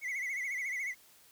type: tone with vibrato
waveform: triangle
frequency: 2093 Hz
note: C7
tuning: in tune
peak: -32 dBFS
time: 0.01-0.95 s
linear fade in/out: 50 ms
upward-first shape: sine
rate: 14 Hz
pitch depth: 110 cents each way
effects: white hiss -61 dBFS RMS until 1.31 s